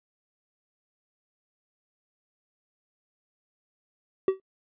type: tone with exponential decay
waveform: triangle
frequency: 382.2 Hz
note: G4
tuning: 44 cents flat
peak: -13 dBFS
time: 4.28-4.4 s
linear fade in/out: 2 ms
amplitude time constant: 24 ms
effects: noise-tail reverb RT60 0.1 s tail -26 dB re dry + resampled to 8000 Hz